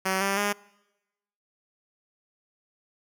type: tone with pitch steps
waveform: 5% pulse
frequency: 189.7 / 196.96 / 204.5 Hz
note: F#3 / G3 / G#3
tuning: +43 / +8 / -26 cents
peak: -13 dBFS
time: 0.05-0.53 s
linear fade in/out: 10 ms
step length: 160 ms
effects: noise-tail reverb RT60 1.0 s tail -25 dB re dry